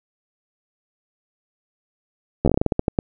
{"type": "slowing click train", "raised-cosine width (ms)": 2, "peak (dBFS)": -4, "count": 13, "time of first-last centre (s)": [2.45, 2.988], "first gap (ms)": 12, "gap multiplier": 1.22, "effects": []}